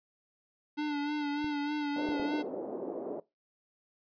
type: tone with vibrato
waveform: square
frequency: 293.7 Hz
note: D4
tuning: in tune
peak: -31 dBFS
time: 0.77-2.43 s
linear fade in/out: 20 ms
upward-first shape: sine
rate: 3.3 Hz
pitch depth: 38 cents each way
type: clicks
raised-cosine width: 3 ms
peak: -32 dBFS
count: 3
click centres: 1.444 / 2.089 / 2.198 s
type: band-pass noise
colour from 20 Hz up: pink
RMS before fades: -38 dBFS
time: 1.96-3.2 s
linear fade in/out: 5 ms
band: 300 to 600 Hz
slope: 24 dB/octave
effects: noise-tail reverb RT60 0.2 s tail -19 dB re dry + resampled to 11025 Hz